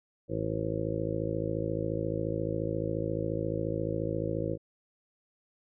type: harmonic tone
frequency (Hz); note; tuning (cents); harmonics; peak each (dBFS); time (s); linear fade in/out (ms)
54.3; A1; -22; 1 / 2 / 3 / 4 / 5 / 6 / 7 / 8 / 9 / 10; -43 / -36 / -37 / -45 / -43 / -36 / -39 / -46 / -36 / -37; 0.28-4.58; 50
effects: none